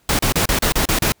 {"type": "noise bursts", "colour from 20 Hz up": "pink", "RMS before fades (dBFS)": -17, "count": 8, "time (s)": [0.09, 1.121], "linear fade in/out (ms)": 2, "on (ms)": 100, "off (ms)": 33, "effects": ["pink hiss -59 dBFS RMS until 1.2 s"]}